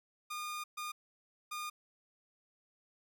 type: tone bursts at uneven times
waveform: sawtooth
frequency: 1217 Hz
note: D#6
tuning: 39 cents flat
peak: -35 dBFS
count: 3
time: 0.3-0.64 / 0.77-0.92 / 1.51-1.7 s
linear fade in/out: 10 ms
effects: none